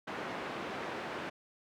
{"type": "band-pass noise", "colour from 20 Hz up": "pink", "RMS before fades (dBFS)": -40, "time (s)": [0.07, 1.3], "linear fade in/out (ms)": 10, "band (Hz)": [260, 2200], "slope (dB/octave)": 12, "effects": []}